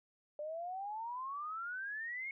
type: exponential sweep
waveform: sine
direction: up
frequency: 587.3 to 2197 Hz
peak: -39 dBFS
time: 0.39-2.31 s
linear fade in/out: 2 ms
effects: none